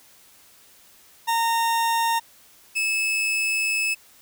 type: tone pair in turn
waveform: 40% pulse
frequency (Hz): 920 / 2602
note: A#5 / E7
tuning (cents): -23 / -23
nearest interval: octave + tritone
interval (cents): 1800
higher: second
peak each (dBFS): -19 / -20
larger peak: first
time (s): 1.27-2.2 / 2.75-3.95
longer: second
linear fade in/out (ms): 20
effects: white hiss -53 dBFS RMS until 4.21 s